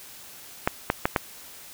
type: clicks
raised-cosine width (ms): 0.5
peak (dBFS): -5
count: 4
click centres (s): 0.675 / 0.901 / 1.055 / 1.162
effects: white hiss -45 dBFS RMS until 1.73 s